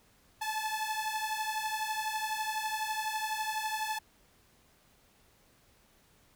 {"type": "beating tone pair", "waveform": "sawtooth", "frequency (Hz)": [862, 874], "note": ["A5", "A5"], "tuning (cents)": [-36, -12], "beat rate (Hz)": 12, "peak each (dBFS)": [-31, -32], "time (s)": [0.41, 3.99], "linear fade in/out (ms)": 10, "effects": ["pink hiss -65 dBFS RMS until 6.35 s"]}